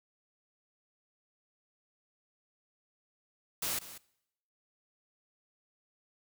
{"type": "noise with echo", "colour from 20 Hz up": "white", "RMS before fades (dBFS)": -34, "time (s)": [3.62, 3.79], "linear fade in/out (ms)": 5, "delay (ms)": 190, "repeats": 1, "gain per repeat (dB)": -14, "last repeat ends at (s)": 3.98, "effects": ["noise-tail reverb RT60 0.8 s tail -22 dB re dry"]}